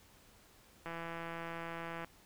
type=click train; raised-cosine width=0.5 ms; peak=-28 dBFS; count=199; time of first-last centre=0.86-2.046 s; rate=167 Hz; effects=pink hiss -63 dBFS RMS until 2.25 s